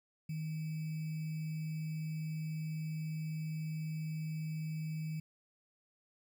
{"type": "tone with sample-and-hold", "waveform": "sine", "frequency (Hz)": 157.3, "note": "D#3", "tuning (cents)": 19, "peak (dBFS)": -36, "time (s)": [0.29, 5.2], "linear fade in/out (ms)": 5, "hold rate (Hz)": 2450, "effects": []}